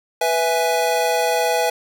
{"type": "chord", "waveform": "square", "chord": "E major", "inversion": "second", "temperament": "equal", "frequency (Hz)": [493.9, 659.3, 830.6], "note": ["B4", "E5", "G#5"], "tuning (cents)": [0, 0, 0], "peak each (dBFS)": -22, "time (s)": [0.21, 1.7], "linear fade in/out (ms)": 5, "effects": []}